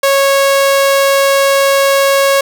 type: tone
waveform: sawtooth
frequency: 551 Hz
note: C#5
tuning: 11 cents flat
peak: -4 dBFS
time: 0.03-2.41 s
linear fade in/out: 5 ms
effects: none